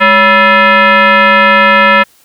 sine tone with frequency modulation, 207.7 Hz, G#3, in tune, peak -3 dBFS, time 0-2.04 s, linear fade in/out 20 ms, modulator 767 Hz, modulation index 2.9, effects white hiss -47 dBFS RMS until 2.24 s

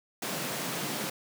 pink high-pass noise, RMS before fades -34 dBFS, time 0.22-1.1 s, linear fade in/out 5 ms, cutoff 130 Hz, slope 48 dB/octave, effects none

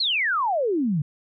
sine exponential sweep, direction down, 4400 to 138.59 Hz, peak -20 dBFS, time 0-1.02 s, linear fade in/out 5 ms, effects none

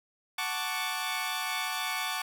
15% pulse chord, D major seventh, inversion first, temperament equal, 740 / 880 / 1108.7 / 1174.7 Hz, F#5 / A5 / C#6 / D6, 0 / 0 / 0 / 0 cents, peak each -30 dBFS, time 0.38-2.22 s, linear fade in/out 5 ms, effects none

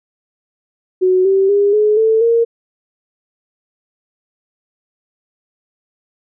sine tone with pitch steps, 370 / 387.1 / 404.9 / 423.5 / 443.1 / 463.5 Hz, F#4 / G4 / G#4 / G#4 / A4 / A#4, 0 / -22 / -44 / +34 / +12 / -10 cents, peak -9 dBFS, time 1.01-2.45 s, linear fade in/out 20 ms, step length 240 ms, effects none

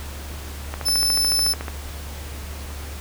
click train, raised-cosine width 0.5 ms, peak -14 dBFS, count 14, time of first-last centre 0.74-1.682 s, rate 13.8 Hz
sawtooth tone, 5274 Hz, E8, in tune, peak -15 dBFS, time 0.85-1.54 s, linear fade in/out 20 ms
effects added 72 Hz sine -32 dBFS peak until 3 s + pink hiss -38 dBFS RMS until 3 s

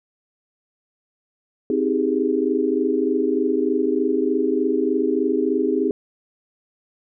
sine chord, Ab major seventh, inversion first, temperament equal with one note detuned, 261.6 / 315.5 / 392 / 415.3 Hz, C4 / Eb4 / G4 / Ab4, 0 / +24 / 0 / 0 cents, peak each -23 dBFS, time 1.7-5.91 s, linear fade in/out 2 ms, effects none

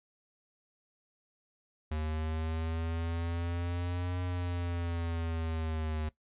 square exponential two-way sweep, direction up then down, 77 to 90.2 to 77 Hz, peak -33 dBFS, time 1.91-6.09 s, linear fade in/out 5 ms, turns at 4.22 s, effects noise-tail reverb RT60 0.1 s tail -17 dB re dry + resampled to 8000 Hz

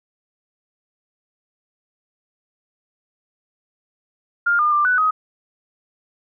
sine tone with pitch steps, 1405 / 1208 / 1187 / 1489 / 1260 Hz, F6 / D6 / D6 / F#6 / D#6, +10 / +48 / +18 / +11 / +21 cents, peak -14 dBFS, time 4.46-5.11 s, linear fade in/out 10 ms, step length 130 ms, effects none

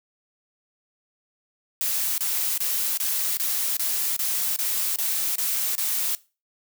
blue noise bursts, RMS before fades -25 dBFS, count 11, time 1.81-6.15 s, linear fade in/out 0 ms, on 370 ms, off 27 ms, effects noise-tail reverb RT60 0.3 s tail -20 dB re dry

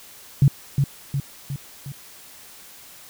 sine tone with echo, 138.59 Hz, C#3, in tune, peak -10 dBFS, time 0.42-0.48 s, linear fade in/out 2 ms, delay 360 ms, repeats 4, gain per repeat -5 dB, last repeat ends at 1.92 s, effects white hiss -45 dBFS RMS until 3.09 s

